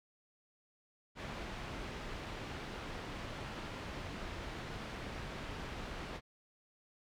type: low-pass noise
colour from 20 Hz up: pink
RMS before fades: -44 dBFS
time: 1.15-6.21 s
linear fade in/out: 50 ms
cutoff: 3400 Hz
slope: 12 dB/octave
effects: none